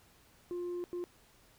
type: tone bursts at uneven times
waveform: sine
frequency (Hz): 352.5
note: F4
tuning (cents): +16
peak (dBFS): -33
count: 2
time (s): 0.51-0.84 / 0.93-1.04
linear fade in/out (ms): 0
effects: tanh soft clip ceiling -34 dBFS + pink hiss -64 dBFS RMS until 1.58 s